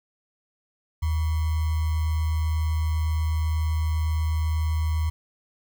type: tone with sample-and-hold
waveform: sine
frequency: 79 Hz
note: D#2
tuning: 27 cents sharp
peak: -21 dBFS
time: 1.02-5.1 s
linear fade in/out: 10 ms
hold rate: 1050 Hz
effects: none